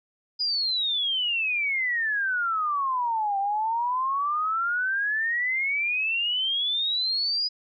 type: exponential two-way sweep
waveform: sine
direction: down then up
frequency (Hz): 4981 to 781 to 4981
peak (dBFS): -23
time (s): 0.39-7.49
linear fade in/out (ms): 20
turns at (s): 3.38
effects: none

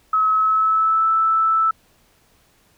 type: tone with pitch glide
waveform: sine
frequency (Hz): 1285 to 1317.3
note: E6 to E6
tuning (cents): -45 to -2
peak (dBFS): -14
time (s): 0.13-1.71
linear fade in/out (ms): 5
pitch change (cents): +43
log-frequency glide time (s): 0.31-1.08
effects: pink hiss -58 dBFS RMS until 2.77 s

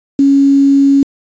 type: tone with quantisation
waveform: sine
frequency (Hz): 277.2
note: C#4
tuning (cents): 0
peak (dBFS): -5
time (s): 0.19-1.03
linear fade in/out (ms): 2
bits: 5
effects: resampled to 16000 Hz

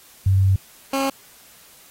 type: tone pair in turn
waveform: sine / 15% pulse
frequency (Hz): 96 / 271.5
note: G2 / C#4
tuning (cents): -36 / -36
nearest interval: octave + tritone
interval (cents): 1800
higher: second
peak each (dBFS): -13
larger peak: neither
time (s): 0.26-0.56 / 0.93-1.1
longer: first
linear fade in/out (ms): 5
effects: white hiss -49 dBFS RMS until 1.9 s + AAC 48 kbps

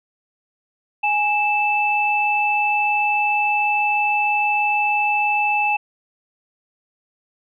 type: tone pair together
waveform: sine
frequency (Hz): 830.6 / 2637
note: G#5 / E7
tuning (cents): 0 / 0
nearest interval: octave + minor sixth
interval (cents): 2000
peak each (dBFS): -19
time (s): 1.03-5.77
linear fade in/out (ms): 10
effects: none

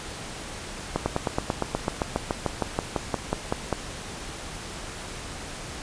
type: slowing click train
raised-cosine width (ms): 1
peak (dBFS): -9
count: 20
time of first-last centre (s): 0.96-3.727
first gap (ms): 100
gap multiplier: 1.04
effects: pink hiss -37 dBFS RMS until 5.82 s + resampled to 22050 Hz

